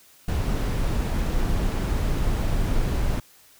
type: noise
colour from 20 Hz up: brown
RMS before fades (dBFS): -23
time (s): 0.28-3.2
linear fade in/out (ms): 5
effects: white hiss -54 dBFS RMS until 3.59 s